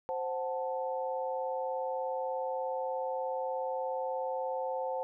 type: chord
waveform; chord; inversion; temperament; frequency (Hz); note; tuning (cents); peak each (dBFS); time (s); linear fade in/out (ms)
sine; F# diminished; second; equal; 523.3 / 740 / 880; C5 / F#5 / A5; 0 / 0 / 0; -34 / -39 / -37; 0.09-5.03; 0
effects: none

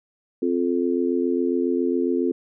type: chord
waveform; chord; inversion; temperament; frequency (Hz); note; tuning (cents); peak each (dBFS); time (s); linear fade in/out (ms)
sine; F major; second; just; 261.9 / 349.2 / 436.5; C4 / F4 / A4; +2 / 0 / -14; -23 / -23 / -26; 0.42-2.32; 5
effects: none

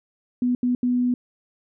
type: tone bursts at uneven times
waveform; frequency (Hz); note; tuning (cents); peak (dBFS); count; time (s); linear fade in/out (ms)
sine; 246.9; B3; 0; -18; 3; 0.42-0.55 / 0.63-0.75 / 0.83-1.14; 2
effects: none

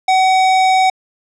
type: tone with hard clipping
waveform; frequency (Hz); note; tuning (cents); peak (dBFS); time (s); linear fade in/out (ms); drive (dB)
sine; 754; F#5; +32; -11; 0.08-0.9; 5; 16
effects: low-pass 8000 Hz 12 dB/octave

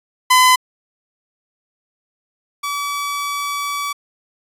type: tone pair in turn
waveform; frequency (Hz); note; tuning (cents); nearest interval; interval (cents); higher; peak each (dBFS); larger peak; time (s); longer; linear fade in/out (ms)
sawtooth; 1014 / 1145.8; B5 / D6; +45 / -43; major second; 212; second; -5 / -17; first; 0.3-0.56 / 2.63-3.93; second; 10
effects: resampled to 32000 Hz

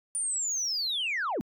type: linear sweep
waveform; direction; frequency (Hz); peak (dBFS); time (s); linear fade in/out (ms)
sine; down; 9350 to 172.8; -26; 0.15-1.41; 0
effects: tanh soft clip ceiling -25 dBFS

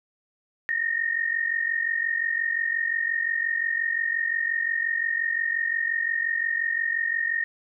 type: tone pair together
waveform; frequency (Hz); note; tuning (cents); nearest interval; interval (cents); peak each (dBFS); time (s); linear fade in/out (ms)
sine; 1819 / 1864.7; A#6 / A#6; -43 / 0; unison; 43; -27 / -25; 0.69-7.44; 0
effects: none

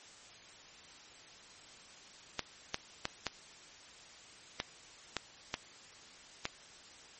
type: clicks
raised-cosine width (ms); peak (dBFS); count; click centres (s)
0.2; -15; 8; 2.393 / 2.744 / 3.054 / 3.267 / 4.601 / 5.167 / 5.541 / 6.454
effects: white hiss -55 dBFS RMS until 7.19 s + MP3 32 kbps

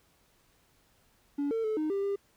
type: tone with pitch steps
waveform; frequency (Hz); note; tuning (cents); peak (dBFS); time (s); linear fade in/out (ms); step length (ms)
triangle; 285.6 / 451.3 / 433.9 / 308.8 / 395.8 / 399.3; D4 / A4 / A4 / D#4 / G4 / G4; -48 / +44 / -24 / -13 / +17 / +32; -25; 1.38-2.16; 10; 130
effects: tanh soft clip ceiling -23 dBFS + pink hiss -67 dBFS RMS until 2.36 s

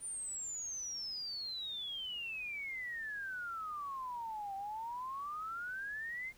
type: exponential two-way sweep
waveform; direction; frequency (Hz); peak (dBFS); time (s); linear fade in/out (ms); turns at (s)
sine; down then up; 9397 to 775 to 2133; -39; 0-6.33; 50; 4.55
effects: pink hiss -64 dBFS RMS until 6.37 s

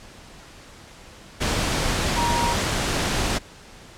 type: tone in noise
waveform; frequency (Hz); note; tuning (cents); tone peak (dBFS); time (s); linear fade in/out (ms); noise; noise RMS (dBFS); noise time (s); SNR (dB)
sine; 945; A#5; +23; -22; 2.16-2.54; 20; pink; -23; 1.4-3.39; -2
effects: pink hiss -45 dBFS RMS until 3.97 s + low-pass 8000 Hz 12 dB/octave

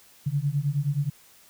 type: beating tone pair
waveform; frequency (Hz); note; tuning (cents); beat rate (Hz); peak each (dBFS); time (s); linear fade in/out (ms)
sine; 138.59 / 148.09; C#3 / D3; 0 / +15; 9.5; -26; 0.26-1.1; 10
effects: white hiss -55 dBFS RMS until 1.49 s

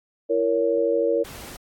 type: chord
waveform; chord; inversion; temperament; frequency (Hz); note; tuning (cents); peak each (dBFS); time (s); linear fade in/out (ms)
sine; A# diminished; second; just; 335.6 / 466.2 / 559.4; E4 / A#4 / C#5; +31 / 0 / +16; -26 / -21 / -23; 0.29-1.24; 20
type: noise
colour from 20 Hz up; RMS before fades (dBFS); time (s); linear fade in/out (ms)
pink; -39; 1.24-1.57; 10
effects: AAC 64 kbps

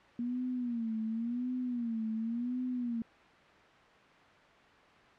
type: tone with vibrato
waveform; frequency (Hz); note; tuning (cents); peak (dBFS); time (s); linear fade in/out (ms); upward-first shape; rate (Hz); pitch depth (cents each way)
sine; 236; A#3; +22; -32; 0.19-3.02; 2; sine; 0.92; 120
effects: white hiss -58 dBFS RMS until 5.18 s + low-pass 2000 Hz 12 dB/octave

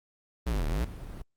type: linear two-way sweep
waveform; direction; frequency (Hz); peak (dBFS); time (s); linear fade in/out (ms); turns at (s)
square; down then up; 65.1 to 35 to 65.1; -27; 0.46-0.85; 10; 0.67
type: noise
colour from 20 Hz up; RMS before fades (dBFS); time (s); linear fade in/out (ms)
brown; -40; 0.48-1.22; 5
effects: Opus 32 kbps

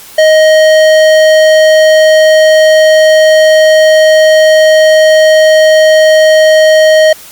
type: tone with tanh clipping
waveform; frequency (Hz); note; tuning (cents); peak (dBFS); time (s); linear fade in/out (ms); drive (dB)
sine; 626; D#5; +10; -4; 0.18-7.13; 5; 18
effects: white hiss -32 dBFS RMS until 7.31 s + Opus 48 kbps

